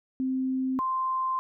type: tone pair in turn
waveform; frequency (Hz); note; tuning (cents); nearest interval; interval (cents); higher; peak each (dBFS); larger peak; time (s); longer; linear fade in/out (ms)
sine; 260.9 / 1043.6; C4 / C6; -5 / -5; 2 octaves; 2400; second; -25; neither; 0.2-0.79 / 0.79-1.39; second; 0
effects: none